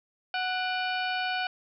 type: harmonic tone with a mistuned harmonic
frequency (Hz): 740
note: F#5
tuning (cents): 0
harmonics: 1 / 2 / 3 / 4 / 5 / 6 / 7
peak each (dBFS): -31 / -32 / -36 / -36 / -45 / -41 / -52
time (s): 0.34-1.47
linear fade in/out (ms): 2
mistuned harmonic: 3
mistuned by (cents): +130
effects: none